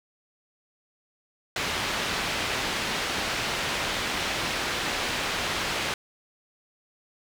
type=low-pass noise; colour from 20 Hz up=white; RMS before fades=-29 dBFS; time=1.56-5.94 s; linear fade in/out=2 ms; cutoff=3400 Hz; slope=12 dB/octave; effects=none